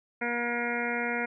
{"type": "harmonic tone", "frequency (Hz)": 238.6, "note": "A#3", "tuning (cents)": 41, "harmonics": [1, 2, 3, 4, 6, 7, 8, 9, 10], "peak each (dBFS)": [-35, -35, -37, -40, -35, -39, -37, -35, -40], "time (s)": [0.21, 1.26], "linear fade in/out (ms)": 10, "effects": []}